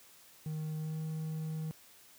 triangle tone with pitch glide, 155.56 to 157.82 Hz, D#3 to D#3, 0 to +25 cents, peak -33 dBFS, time 0.46-1.71 s, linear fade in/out 0 ms, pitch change +25 cents, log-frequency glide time 0.77-0.99 s, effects white hiss -59 dBFS RMS until 2.18 s + high-pass 60 Hz 12 dB/octave

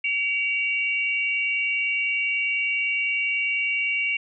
sine tone pair together, 2275 / 2764 Hz, C#7 / F7, +44 / -19 cents, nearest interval minor third, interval 337 cents, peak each -24 / -25 dBFS, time 0.04-4.17 s, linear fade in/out 5 ms, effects none

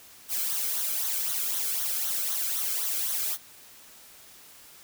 blue noise with flanger, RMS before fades -29 dBFS, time 0.28-3.38 s, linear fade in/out 50 ms, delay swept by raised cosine 0.4 to 1.11 ms, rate 3.9 Hz, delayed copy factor -0.65, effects white hiss -51 dBFS RMS until 4.83 s

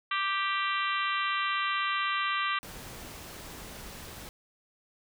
harmonic tone, 392 Hz, G4, in tune, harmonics 3 / 4 / 5 / 6 / 7 / 8 / 9 / 10, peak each -30 / -36 / -35 / -38 / -37 / -38 / -44 / -42 dBFS, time 0.11-2.59 s, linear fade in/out 5 ms
pink noise, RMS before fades -44 dBFS, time 2.63-4.29 s, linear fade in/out 0 ms
effects none

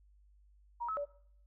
sine tone with pitch steps, 948 / 1293 / 576 Hz, A#5 / E6 / D5, +29 / -34 / -34 cents, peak -34 dBFS, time 0.8-1.055 s, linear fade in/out 20 ms, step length 85 ms, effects noise-tail reverb RT60 0.6 s tail -19 dB re dry + added 50 Hz sine -61 dBFS peak until 1.46 s

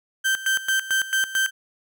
35% pulse tone with tremolo, 1560 Hz, G6, 9 cents flat, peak -17 dBFS, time 0.24-1.51 s, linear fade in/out 20 ms, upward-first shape square, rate 4.5 Hz, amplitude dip 80%, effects none

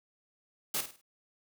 white noise with echo, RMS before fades -32 dBFS, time 0.74-0.81 s, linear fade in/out 5 ms, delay 51 ms, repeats 4, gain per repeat -9 dB, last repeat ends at 1.014 s, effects high-pass 60 Hz 12 dB/octave

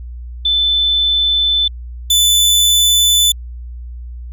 sine / sawtooth tone pair in turn, 3520 / 3501 Hz, A7 / A7, 0 / -9 cents, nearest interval unison, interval 9 cents, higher first, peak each -11 / -6 dBFS, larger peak second, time 0.45-1.68 / 2.1-3.32 s, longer first, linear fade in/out 5 ms, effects added 60 Hz sine -26 dBFS peak until 4.32 s

